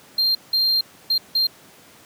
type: tone bursts at uneven times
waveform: triangle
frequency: 4186 Hz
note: C8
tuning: in tune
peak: -15 dBFS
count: 4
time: 0.18-0.35 / 0.53-0.81 / 1.1-1.18 / 1.35-1.47 s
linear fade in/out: 5 ms
effects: pink hiss -48 dBFS RMS until 2.05 s + high-pass 150 Hz 12 dB/octave